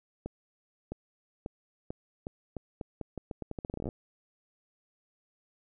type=accelerating click train; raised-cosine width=2 ms; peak=-23 dBFS; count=24; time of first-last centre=0.26-3.888 s; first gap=660 ms; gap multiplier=0.82; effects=none